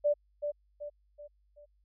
sine tone with echo, 587 Hz, D5, 1 cent flat, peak -23 dBFS, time 0.04-0.14 s, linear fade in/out 20 ms, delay 380 ms, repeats 4, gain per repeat -7 dB, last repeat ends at 1.66 s, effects added 50 Hz sine -66 dBFS peak until 1.84 s

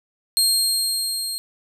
25% pulse tone with level ramp, 4220 Hz, C8, 14 cents sharp, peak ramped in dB -10 to -21 dBFS, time 0.37-1.38 s, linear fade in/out 0 ms, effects none

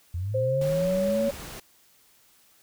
sine linear sweep, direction up, 82.7 to 230 Hz, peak -27 dBFS, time 0.14-1.29 s, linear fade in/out 5 ms
sine tone with pitch glide, 523.3 to 560.9 Hz, C5 to C#5, 0 to +20 cents, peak -23 dBFS, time 0.34-1.31 s, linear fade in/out 10 ms, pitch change +120 cents, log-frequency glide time 0.46-0.89 s
pink noise, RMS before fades -40 dBFS, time 0.61-1.6 s, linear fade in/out 5 ms
effects white hiss -60 dBFS RMS until 2.62 s

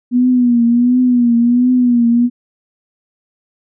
sine tone with vibrato, 243 Hz, B3, 28 cents flat, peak -8 dBFS, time 0.11-2.3 s, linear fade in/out 50 ms, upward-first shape triangle, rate 1.4 Hz, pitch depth 76 cents each way, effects none

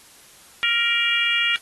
harmonic tone with a mistuned harmonic, 471 Hz, A#4, 18 cents sharp, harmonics 3 / 4 / 5 / 6 / 7, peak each -27 / -26 / -22 / -23 / -26 dBFS, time 0.63-1.56 s, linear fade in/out 0 ms, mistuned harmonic 3, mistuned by -22 cents, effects white hiss -49 dBFS RMS until 1.61 s + AAC 32 kbps

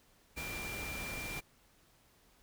sine tone in noise, 2373 Hz, D7, 17 cents sharp, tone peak -42 dBFS, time 0.36-1.41 s, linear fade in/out 20 ms, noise pink, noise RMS -43 dBFS, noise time 0.36-1.41 s, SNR -2 dB, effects pink hiss -67 dBFS RMS until 2.42 s

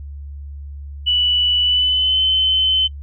sine tone with pitch glide, 2960 to 3059 Hz, F#7 to G7, 0 to -43 cents, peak -13 dBFS, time 1.06-2.88 s, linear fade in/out 20 ms, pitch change +57 cents, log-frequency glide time 1.62-2.21 s, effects noise-tail reverb RT60 0.1 s tail -22 dB re dry + added 71 Hz sine -29 dBFS peak until 3.02 s

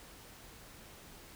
silence, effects pink hiss -54 dBFS RMS until 1.35 s

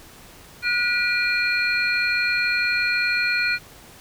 sine tone cluster, 1452 / 1941 / 2404 / 4218 Hz, F#6 / B6 / D7 / C8, -33 / -31 / +40 / +13 cents, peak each -23 / -31 / -22 / -28 dBFS, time 0.62-3.59 s, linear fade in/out 50 ms, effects pink hiss -46 dBFS RMS until 4 s

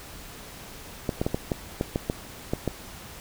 clicks, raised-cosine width 2 ms, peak -11 dBFS, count 10, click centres 1.092 / 1.215 / 1.265 / 1.345 / 1.518 / 1.811 / 1.959 / 2.099 / 2.535 / 2.677 s, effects pink hiss -43 dBFS RMS until 3.2 s

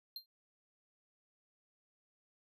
square tone with exponential decay, 4179 Hz, C8, 3 cents flat, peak -39 dBFS, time 0.16-0.26 s, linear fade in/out 2 ms, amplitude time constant 21 ms, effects none

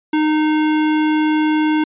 square tone, 307.6 Hz, D#4, 20 cents flat, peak -14 dBFS, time 0.13-1.84 s, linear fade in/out 5 ms, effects resampled to 8000 Hz

